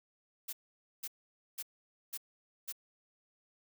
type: noise bursts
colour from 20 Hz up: blue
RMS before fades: -40 dBFS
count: 5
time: 0.48-2.725 s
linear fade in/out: 10 ms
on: 49 ms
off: 500 ms
effects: none